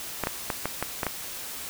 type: clicks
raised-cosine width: 0.5 ms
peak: -11 dBFS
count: 7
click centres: 0.237 / 0.271 / 0.502 / 0.656 / 0.826 / 1.032 / 1.067 s
effects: white hiss -37 dBFS RMS until 1.69 s